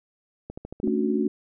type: click train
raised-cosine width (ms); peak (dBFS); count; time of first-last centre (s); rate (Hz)
2; -22; 6; 0.5-0.876; 13.3
type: chord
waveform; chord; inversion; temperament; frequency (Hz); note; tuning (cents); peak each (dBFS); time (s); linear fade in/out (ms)
sine; D major seventh; second; just; 220.2 / 275.3 / 293.7 / 367.1; A3 / C#4 / D4 / F#4; +2 / -12 / 0 / -14; -25 / -28 / -29 / -26; 0.83-1.28; 5
effects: none